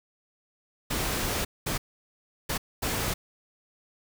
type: noise bursts at uneven times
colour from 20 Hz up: pink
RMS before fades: -29 dBFS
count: 4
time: 0.9-1.45 / 1.66-1.78 / 2.49-2.58 / 2.82-3.14 s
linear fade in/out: 10 ms
effects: none